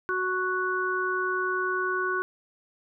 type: harmonic tone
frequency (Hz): 370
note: F#4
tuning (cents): 0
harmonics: 1 / 3 / 4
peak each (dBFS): -30 / -30 / -28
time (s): 0.09-2.22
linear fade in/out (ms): 0
effects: none